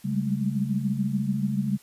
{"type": "tone cluster", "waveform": "sine", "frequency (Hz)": [137.3, 194, 201.1, 214.6], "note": ["C#3", "G3", "G3", "A3"], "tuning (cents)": [-16, -18, 44, -43], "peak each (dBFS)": -29, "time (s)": [0.04, 1.78], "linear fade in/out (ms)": 20, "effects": ["white hiss -55 dBFS RMS until 1.82 s", "resampled to 32000 Hz"]}